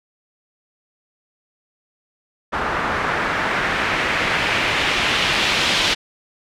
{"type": "noise with low-pass filter sweep", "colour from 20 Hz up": "white", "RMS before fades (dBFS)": -20, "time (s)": [2.52, 5.95], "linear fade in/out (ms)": 20, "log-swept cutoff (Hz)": [1300, 3600], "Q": 1.5, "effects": []}